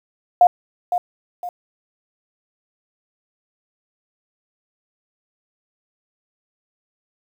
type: tone with echo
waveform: sine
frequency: 712 Hz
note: F5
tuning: 33 cents sharp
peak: -7 dBFS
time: 0.41-0.47 s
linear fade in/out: 2 ms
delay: 510 ms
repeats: 2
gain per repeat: -9 dB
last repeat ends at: 1.49 s
effects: 8-bit